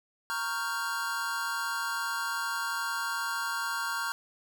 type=chord; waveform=square; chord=G half-diminished seventh; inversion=first; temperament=equal; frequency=932.3 / 1108.7 / 1396.9 / 1568 Hz; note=Bb5 / Db6 / F6 / G6; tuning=0 / 0 / 0 / 0 cents; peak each=-38 / -38 / -35 / -37 dBFS; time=0.3-4.12 s; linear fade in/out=0 ms; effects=none